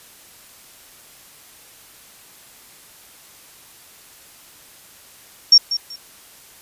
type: tone with echo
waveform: sine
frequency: 5520 Hz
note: F8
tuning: 21 cents flat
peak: -5 dBFS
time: 5.52-5.58 s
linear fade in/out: 5 ms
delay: 190 ms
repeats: 2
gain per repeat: -13 dB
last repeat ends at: 5.96 s
effects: white hiss -46 dBFS RMS until 6.61 s + resampled to 32000 Hz